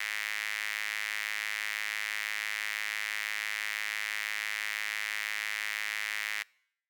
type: tone with high-pass filter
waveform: sawtooth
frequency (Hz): 106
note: G#2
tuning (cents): +36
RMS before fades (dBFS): -35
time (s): 0-6.43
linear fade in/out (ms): 5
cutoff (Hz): 2000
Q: 4
effects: noise-tail reverb RT60 0.7 s tail -25 dB re dry